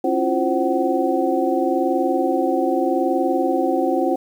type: tone cluster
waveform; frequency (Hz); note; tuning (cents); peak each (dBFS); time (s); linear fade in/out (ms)
sine; 272.5 / 332.4 / 353.2 / 528 / 753; C#4 / E4 / F4 / C5 / F#5; -29 / +15 / +20 / +16 / +30; -23; 0.04-4.16; 5
effects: 8-bit